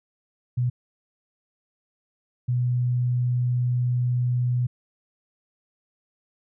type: tone bursts at uneven times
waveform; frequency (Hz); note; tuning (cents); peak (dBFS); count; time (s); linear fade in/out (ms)
sine; 123.47; B2; 0; -20; 2; 0.57-0.7 / 2.48-4.67; 10
effects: none